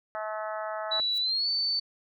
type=harmonic tone; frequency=215.3 Hz; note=A3; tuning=37 cents flat; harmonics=3 / 4 / 5 / 6 / 7 / 8 / 9; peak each=-34 / -38 / -43 / -38 / -44 / -45 / -50 dBFS; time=0.15-1 s; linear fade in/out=0 ms
type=tone with pitch glide; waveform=sine; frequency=3939 to 4525 Hz; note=B7 to C#8; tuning=-5 to +35 cents; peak=-25 dBFS; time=0.91-1.8 s; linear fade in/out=10 ms; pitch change=+240 cents; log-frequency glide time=1.2-1.49 s
type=noise with exponential growth; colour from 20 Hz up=blue; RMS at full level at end=-42 dBFS; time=1.07-1.18 s; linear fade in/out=0 ms; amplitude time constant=23 ms
effects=none